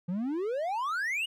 triangle exponential sweep, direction up, 167.8 to 2960 Hz, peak -27 dBFS, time 0.08-1.26 s, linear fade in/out 10 ms, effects none

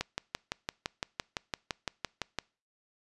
click train, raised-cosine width 0.2 ms, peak -14 dBFS, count 15, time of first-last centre 0.01-2.387 s, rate 5.89 Hz, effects noise-tail reverb RT60 0.4 s tail -26 dB re dry + resampled to 24000 Hz

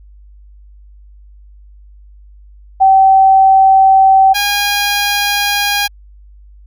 sine / 10% pulse tone pair in turn, 770 / 815.8 Hz, G5 / G#5, -31 / -31 cents, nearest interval minor second, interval 100 cents, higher second, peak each -4 dBFS, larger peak neither, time 2.8-4.34 / 4.34-5.88 s, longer neither, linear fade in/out 20 ms, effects added 50 Hz sine -37 dBFS peak until 6.66 s

